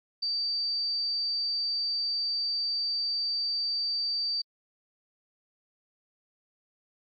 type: tone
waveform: sine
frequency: 4637 Hz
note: D8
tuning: 23 cents flat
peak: -27 dBFS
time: 0.22-4.42 s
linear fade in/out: 10 ms
effects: AAC 48 kbps